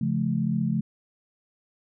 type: chord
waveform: sine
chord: Db augmented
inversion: none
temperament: just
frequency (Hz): 138.59 / 173.24 / 216.5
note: Db3 / F3 / A3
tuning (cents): 0 / -14 / -28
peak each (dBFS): -28 / -27 / -26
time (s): 0.01-0.81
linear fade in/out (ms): 5
effects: none